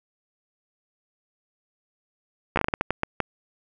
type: slowing click train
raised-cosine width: 0.5 ms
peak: -7 dBFS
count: 11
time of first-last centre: 2.56-3.203 s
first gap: 13 ms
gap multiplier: 1.33
effects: none